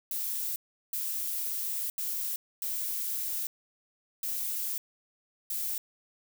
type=noise bursts at uneven times; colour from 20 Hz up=violet; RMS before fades=-33 dBFS; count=6; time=0.11-0.56 / 0.93-1.9 / 1.98-2.36 / 2.62-3.47 / 4.23-4.78 / 5.5-5.78 s; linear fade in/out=2 ms; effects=none